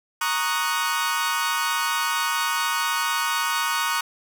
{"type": "chord", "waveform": "sawtooth", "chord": "D# minor seventh", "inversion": "second", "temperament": "equal", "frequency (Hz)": [932.3, 1108.7, 1244.5, 1480], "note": ["A#5", "C#6", "D#6", "F#6"], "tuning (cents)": [0, 0, 0, 0], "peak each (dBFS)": -24, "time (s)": [0.21, 4.01], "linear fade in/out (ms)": 5, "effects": []}